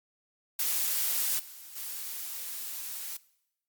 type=noise with level steps; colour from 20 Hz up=blue; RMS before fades=-29 / -47 / -38 dBFS; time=0.59-3.17 s; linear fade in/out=5 ms; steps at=1.38 / 1.75 s; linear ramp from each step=20 ms; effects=noise-tail reverb RT60 0.8 s tail -20 dB re dry + Opus 48 kbps